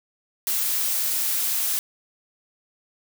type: noise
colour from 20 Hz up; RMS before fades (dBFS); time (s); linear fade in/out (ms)
blue; -24; 0.47-1.79; 0
effects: none